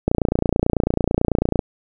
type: click train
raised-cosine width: 2 ms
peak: -3 dBFS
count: 45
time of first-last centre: 0.08-1.592 s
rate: 29.1 Hz
effects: none